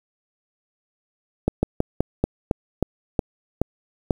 slowing click train, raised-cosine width 2 ms, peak -5 dBFS, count 10, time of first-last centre 1.48-4.108 s, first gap 150 ms, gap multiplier 1.16, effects 7-bit

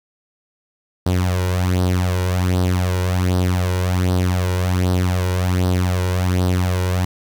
sawtooth tone with flanger, 91 Hz, F#2, 28 cents flat, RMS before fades -18 dBFS, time 1.06-7.05 s, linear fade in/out 5 ms, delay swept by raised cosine 0.21 to 2.11 ms, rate 1.3 Hz, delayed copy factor +0.65, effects 8-bit

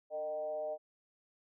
sine tone with frequency modulation, 613 Hz, D#5, 26 cents flat, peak -35 dBFS, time 0.1-0.78 s, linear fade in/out 50 ms, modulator 159 Hz, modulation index 0.6, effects none

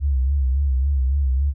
sine tone with vibrato, 67.6 Hz, C#2, 43 cents flat, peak -16 dBFS, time 0-1.54 s, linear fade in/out 50 ms, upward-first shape sine, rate 3.6 Hz, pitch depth 97 cents each way, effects none

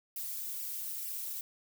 violet noise with flanger, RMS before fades -39 dBFS, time 0.16-1.41 s, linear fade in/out 2 ms, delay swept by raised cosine 0.36 to 5.66 ms, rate 2.2 Hz, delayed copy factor +1, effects none

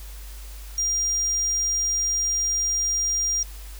triangle tone, 5700 Hz, F8, 34 cents sharp, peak -20 dBFS, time 0.78-3.43 s, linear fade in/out 2 ms, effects added 50 Hz sine -36 dBFS peak until 3.79 s + white hiss -46 dBFS RMS until 3.79 s

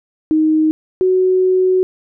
sine tone pair in turn, 312.3 / 371.4 Hz, D#4 / F#4, +7 / +7 cents, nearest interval minor third, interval 300 cents, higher second, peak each -10 dBFS, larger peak neither, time 0.31-0.71 / 1.01-1.83 s, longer second, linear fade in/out 0 ms, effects none

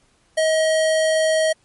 square tone, 634 Hz, D#5, 32 cents sharp, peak -16 dBFS, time 0.37-1.53 s, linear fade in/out 10 ms, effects pink hiss -60 dBFS RMS until 1.64 s + MP3 48 kbps

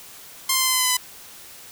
5% pulse tone with pitch steps, 1053 / 1045.7 / 1038.5 / 1031.3 / 1024.2 / 1017.1 / 1010.1 / 1003.1 Hz, C6 / C6 / C6 / C6 / C6 / C6 / B5 / B5, +11 / -1 / -13 / -25 / -37 / -49 / +39 / +27 cents, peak -6 dBFS, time 0.49-0.97 s, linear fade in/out 5 ms, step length 60 ms, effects white hiss -43 dBFS RMS until 1.71 s

